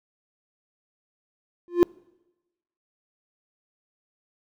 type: tone with exponential growth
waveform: triangle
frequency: 349.2 Hz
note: F4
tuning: in tune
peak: -7 dBFS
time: 1.68-1.83 s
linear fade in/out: 0 ms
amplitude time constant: 32 ms
effects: noise-tail reverb RT60 1.0 s tail -26 dB re dry